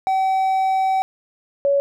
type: tone pair in turn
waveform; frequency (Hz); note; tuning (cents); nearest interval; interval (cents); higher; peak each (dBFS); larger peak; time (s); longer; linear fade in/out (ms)
triangle / sine; 764 / 561.3; G5 / C#5; -45 / +22; perfect fourth; 533; first; -14; neither; 0.07-1.02 / 1.65-1.8; first; 0
effects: none